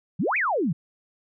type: exponential two-way sweep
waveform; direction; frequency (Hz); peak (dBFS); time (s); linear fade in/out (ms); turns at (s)
sine; up then down; 139.7 to 2587 to 139.7; -21; 0.19-0.73; 10; 0.37
effects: none